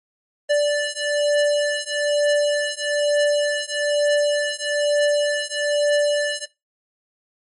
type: beating tone pair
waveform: square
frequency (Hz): 585 / 586.1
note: D5 / D5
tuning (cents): -7 / -4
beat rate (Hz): 1.1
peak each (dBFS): -21 / -21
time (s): 0.49-6.46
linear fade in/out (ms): 20
effects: noise-tail reverb RT60 0.2 s tail -17 dB re dry + MP3 48 kbps